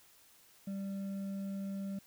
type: tone with hard clipping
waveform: triangle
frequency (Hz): 196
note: G3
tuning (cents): 0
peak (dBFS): -38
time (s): 0.67-1.99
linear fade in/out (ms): 5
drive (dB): 8
effects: white hiss -63 dBFS RMS until 2.06 s